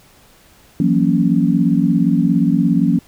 sine chord, F# dominant seventh, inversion third, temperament equal with one note detuned, 167.79 / 185 / 233.1 / 277.2 Hz, E3 / F#3 / A#3 / C#4, +31 / 0 / 0 / 0 cents, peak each -17 dBFS, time 0.8-2.99 s, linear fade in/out 2 ms, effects pink hiss -49 dBFS RMS until 3.07 s

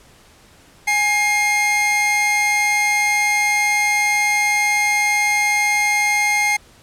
45% pulse tone pair together, 830 / 2126 Hz, G#5 / C7, -1 / +27 cents, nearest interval octave + major third, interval 1628 cents, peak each -21 / -16 dBFS, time 0.87-6.57 s, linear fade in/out 10 ms, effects pink hiss -49 dBFS RMS until 6.82 s + low-pass 11000 Hz 12 dB/octave

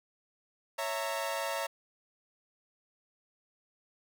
sawtooth chord, A# diminished, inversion first, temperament equal with one note detuned, 554.4 / 659.3 / 919 Hz, C#5 / E5 / A#5, 0 / 0 / -25 cents, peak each -33 dBFS, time 0.78-1.67 s, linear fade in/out 10 ms, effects none

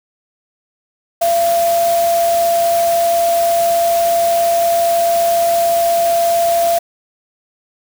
sine tone in noise, 681 Hz, F5, 44 cents flat, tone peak -11 dBFS, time 1.21-6.79 s, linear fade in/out 10 ms, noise white, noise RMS -25 dBFS, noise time 1.21-6.79 s, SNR +11 dB, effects none

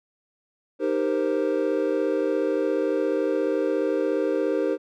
triangle chord, C minor seventh, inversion first, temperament equal with one note detuned, 308.8 / 392 / 466.2 / 523.3 Hz, Eb4 / G4 / Bb4 / C5, -13 / 0 / 0 / 0 cents, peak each -25 dBFS, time 0.79-4.78 s, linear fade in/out 50 ms, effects none

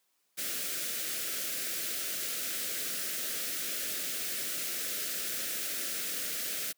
white band-stop noise, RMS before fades -35 dBFS, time 0.37-6.73 s, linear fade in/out 20 ms, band 660 to 1300 Hz, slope 48 dB/octave, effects white hiss -75 dBFS RMS until 6.77 s + high-pass 200 Hz 12 dB/octave

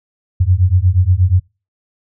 sine beating tone pair, 87.31 / 95.71 Hz, F2 / G2, 0 / -41 cents, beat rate 8.4 Hz, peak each -12 dBFS, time 0.4-1.4 s, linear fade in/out 10 ms, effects noise-tail reverb RT60 0.3 s tail -25 dB re dry

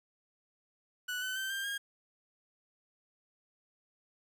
30% pulse tone with pitch steps, 1480 / 1514.6 / 1550 / 1586.2 / 1623.3 Hz, F#6 / F#6 / G6 / G6 / G#6, 0 / +40 / -20 / +20 / -40 cents, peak -32 dBFS, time 1.08-1.78 s, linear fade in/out 10 ms, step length 140 ms, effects 11-bit

